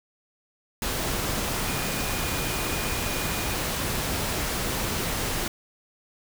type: tone in noise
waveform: sine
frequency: 2447 Hz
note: D#7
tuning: 29 cents flat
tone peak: -38 dBFS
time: 1.67-3.54 s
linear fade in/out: 2 ms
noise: pink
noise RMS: -28 dBFS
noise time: 0.82-5.48 s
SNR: -13 dB
effects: none